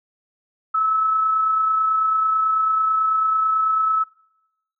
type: tone with amplitude modulation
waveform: sine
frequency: 1300 Hz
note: E6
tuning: 24 cents flat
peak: -15 dBFS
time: 0.74-4.04 s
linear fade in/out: 10 ms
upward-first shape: sine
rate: 29.1 Hz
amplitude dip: 30%
effects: noise-tail reverb RT60 0.9 s tail -24 dB re dry